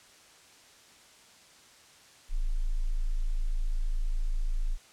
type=tone; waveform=sine; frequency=27.36 Hz; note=A0; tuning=9 cents flat; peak=-25 dBFS; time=2.29-4.78 s; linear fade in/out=50 ms; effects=white hiss -56 dBFS RMS until 4.92 s + low-pass 8000 Hz 12 dB/octave

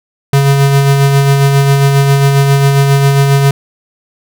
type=tone with tremolo; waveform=square; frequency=139 Hz; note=C#3; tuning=5 cents sharp; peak=-5 dBFS; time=0.33-3.51 s; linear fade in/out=2 ms; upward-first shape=sine; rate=7.4 Hz; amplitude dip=35%; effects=none

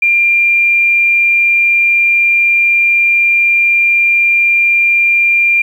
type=tone; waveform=sine; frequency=2388 Hz; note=D7; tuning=28 cents sharp; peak=-7 dBFS; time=0.02-5.62 s; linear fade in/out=5 ms; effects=7-bit

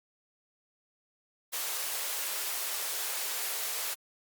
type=high-pass noise; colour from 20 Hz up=white; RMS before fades=-34 dBFS; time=1.52-3.95 s; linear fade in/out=20 ms; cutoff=430 Hz; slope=24 dB/octave; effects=Opus 48 kbps

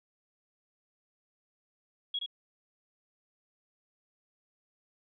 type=tone with echo; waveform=sine; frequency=3322 Hz; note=G#7; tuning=in tune; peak=-30 dBFS; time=2.14-2.19 s; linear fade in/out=5 ms; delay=72 ms; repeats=1; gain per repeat=-4 dB; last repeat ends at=2.262 s; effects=none

